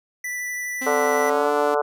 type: tone with vibrato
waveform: square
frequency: 1975.5 Hz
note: B6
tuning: in tune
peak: -27 dBFS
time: 0.24-1.3 s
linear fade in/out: 5 ms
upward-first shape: sine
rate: 12 Hz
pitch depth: 9 cents each way
type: tone with pitch glide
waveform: sawtooth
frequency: 261.3 to 291.6 Hz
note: C4 to D4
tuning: -2 to -12 cents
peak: -25 dBFS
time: 0.81-1.75 s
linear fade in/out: 10 ms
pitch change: +190 cents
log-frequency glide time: 1.21-1.51 s
type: harmonic tone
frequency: 146.8 Hz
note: D3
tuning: in tune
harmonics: 3 / 4 / 5 / 6 / 7 / 8 / 9 / 10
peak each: -22 / -24 / -26 / -28 / -29 / -30 / -31 / -32 dBFS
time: 0.86-1.82 s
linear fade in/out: 10 ms
effects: none